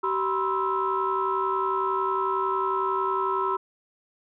sine tone cluster, 383.7 / 972 / 1043 / 1316 Hz, G4 / B5 / C6 / E6, -37 / -28 / -6 / -3 cents, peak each -28 dBFS, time 0.03-3.57 s, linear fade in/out 10 ms, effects tanh soft clip ceiling -14 dBFS

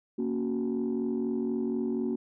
sine chord, F# major, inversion first, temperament equal, 233.1 / 277.2 / 370 Hz, A#3 / C#4 / F#4, 0 / 0 / 0 cents, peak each -29 / -32 / -31 dBFS, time 0.18-2.16 s, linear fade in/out 10 ms, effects tanh soft clip ceiling -22 dBFS

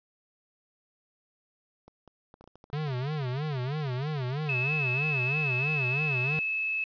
clicks, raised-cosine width 1 ms, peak -37 dBFS, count 10, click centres 1.88 / 2.077 / 2.341 / 2.41 / 2.441 / 2.476 / 2.556 / 2.641 / 2.701 / 2.881 s
square tone with vibrato, 138.7 Hz, C#3, 1 cent sharp, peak -30 dBFS, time 2.73-6.39 s, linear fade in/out 0 ms, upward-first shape sine, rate 3.1 Hz, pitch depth 200 cents each way
sine tone, 2600 Hz, E7, 24 cents flat, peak -27 dBFS, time 4.49-6.84 s, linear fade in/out 2 ms
effects resampled to 11025 Hz + 9-bit

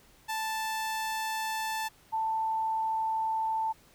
sawtooth / sine tone pair in turn, 880 / 886.1 Hz, A5 / A5, 0 / +12 cents, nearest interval unison, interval 12 cents, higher second, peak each -27 dBFS, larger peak neither, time 0.28-1.89 / 2.12-3.73 s, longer neither, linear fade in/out 20 ms, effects pink hiss -60 dBFS RMS until 3.94 s

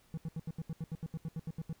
triangle tone bursts, 161.8 Hz, E3, 32 cents flat, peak -33 dBFS, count 15, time 0.14-1.728 s, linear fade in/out 0 ms, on 34 ms, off 77 ms, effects pink hiss -67 dBFS RMS until 1.8 s

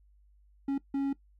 triangle tone bursts at uneven times, 275.9 Hz, C#4, 8 cents flat, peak -25 dBFS, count 2, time 0.68-0.78 / 0.94-1.13 s, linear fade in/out 5 ms, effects noise-tail reverb RT60 0.1 s tail -18 dB re dry + added 50 Hz sine -59 dBFS peak until 1.39 s

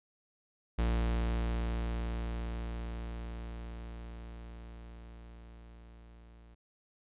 45% pulse tone with level ramp, 57.6 Hz, A#1, 20 cents flat, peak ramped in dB -27 to -54 dBFS, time 0.78-6.55 s, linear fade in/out 10 ms, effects resampled to 8000 Hz

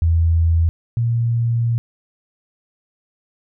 sine tone pair in turn, 82.8 / 117.1 Hz, E2 / A#2, +8 / +8 cents, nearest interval tritone, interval 600 cents, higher second, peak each -12 / -15 dBFS, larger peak first, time 0.02-0.69 / 0.97-1.78 s, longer second, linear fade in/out 0 ms, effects none

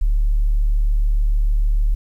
sine tone, 36.71 Hz, D1, in tune, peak -12 dBFS, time 0.01-1.95 s, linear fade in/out 10 ms, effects tanh soft clip ceiling -10 dBFS + 9-bit

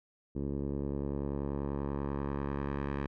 10% pulse tone with low-pass filter sweep, 70.2 Hz, C#2, 22 cents sharp, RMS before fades -35 dBFS, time 0.35-3.07 s, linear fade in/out 10 ms, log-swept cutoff 370 to 1900 Hz, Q 1.1, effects none

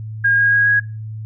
sine tone with pitch steps, 1624 / 1634.4 / 1644.8 / 1655.3 Hz, G#6 / G#6 / G#6 / G#6, -39 / -28 / -17 / -6 cents, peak -11 dBFS, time 0.24-0.8 s, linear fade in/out 10 ms, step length 140 ms, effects noise-tail reverb RT60 0.3 s tail -20 dB re dry + added 109 Hz sine -26 dBFS peak until 1.25 s

